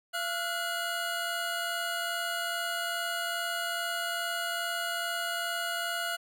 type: tone pair together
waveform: 25% pulse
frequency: 684 / 1450.4 Hz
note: F5 / F#6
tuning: -36 / -35 cents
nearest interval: octave + minor second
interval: 1301 cents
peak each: -31 / -29 dBFS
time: 0.13-6.17 s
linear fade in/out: 20 ms
effects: none